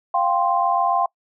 sine chord, F suspended second, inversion none, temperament just, 698.5 / 785.8 / 1047.7 Hz, F5 / G5 / C6, 0 / +4 / +2 cents, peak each -21 dBFS, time 0.14-1.06 s, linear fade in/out 5 ms, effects noise-tail reverb RT60 0.1 s tail -25 dB re dry

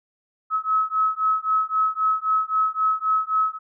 sine beating tone pair, 1285 / 1288.8 Hz, E6 / E6, -45 / -39 cents, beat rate 3.8 Hz, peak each -22 dBFS, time 0.5-3.59 s, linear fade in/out 50 ms, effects none

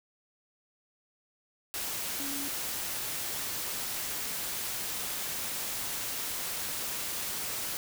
sine tone in noise, 280.5 Hz, C#4, 21 cents sharp, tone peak -39 dBFS, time 2.2-2.48 s, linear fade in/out 0 ms, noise white, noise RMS -35 dBFS, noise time 1.74-7.77 s, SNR -7 dB, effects none

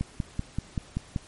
click train, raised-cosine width 5 ms, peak -15 dBFS, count 7, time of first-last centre 0.01-1.162 s, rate 5.21 Hz, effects pink hiss -51 dBFS RMS until 1.27 s + MP3 48 kbps

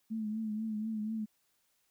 sine tone with vibrato, 217.3 Hz, A3, 21 cents flat, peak -33 dBFS, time 0.1-1.26 s, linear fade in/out 20 ms, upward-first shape triangle, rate 4.1 Hz, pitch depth 59 cents each way, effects white hiss -75 dBFS RMS until 1.9 s

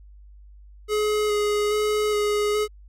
square tone with vibrato, 419.8 Hz, G#4, 19 cents sharp, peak -21 dBFS, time 0.88-2.68 s, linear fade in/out 50 ms, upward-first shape square, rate 1.2 Hz, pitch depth 13 cents each way, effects added 50 Hz sine -44 dBFS peak until 2.88 s + low-pass 12000 Hz 12 dB/octave

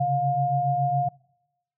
sine tone cluster, 133.8 / 141 / 709 Hz, C3 / C#3 / F5, +39 / +30 / +26 cents, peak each -29 / -28 / -22 dBFS, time 0-1.09 s, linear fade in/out 10 ms, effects noise-tail reverb RT60 0.9 s tail -26 dB re dry

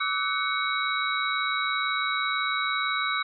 sine tone cluster, 1151 / 1289 / 1497 / 2227 / 3858 Hz, D6 / E6 / F#6 / C#7 / B7, -35 / -39 / +20 / +7 / -41 cents, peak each -31 dBFS, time 0-3.23 s, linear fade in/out 10 ms, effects none

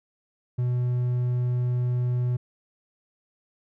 triangle tone, 123.47 Hz, B2, in tune, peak -20 dBFS, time 0.58-2.37 s, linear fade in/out 10 ms, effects none

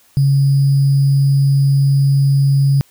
sine tone with sample-and-hold, 138.59 Hz, C#3, in tune, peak -9 dBFS, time 0.17-2.81 s, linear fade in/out 0 ms, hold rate 4900 Hz, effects white hiss -52 dBFS RMS until 2.9 s

